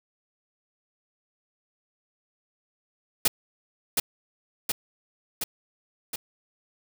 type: noise with echo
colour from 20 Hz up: white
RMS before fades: -20 dBFS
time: 3.25-3.28 s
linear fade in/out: 5 ms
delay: 720 ms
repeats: 4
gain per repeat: -3 dB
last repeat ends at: 6.16 s
effects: none